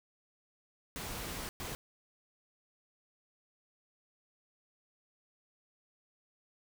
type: noise bursts at uneven times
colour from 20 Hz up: pink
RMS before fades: -41 dBFS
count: 2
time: 0.96-1.49 / 1.6-1.75 s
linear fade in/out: 0 ms
effects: none